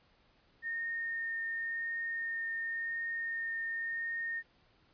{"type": "tone with vibrato", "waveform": "sine", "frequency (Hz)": 1834, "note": "A#6", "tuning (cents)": -29, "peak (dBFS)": -34, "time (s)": [0.62, 4.43], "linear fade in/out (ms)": 50, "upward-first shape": "triangle", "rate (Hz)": 0.92, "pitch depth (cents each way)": 9, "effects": ["pink hiss -68 dBFS RMS until 4.93 s", "resampled to 11025 Hz"]}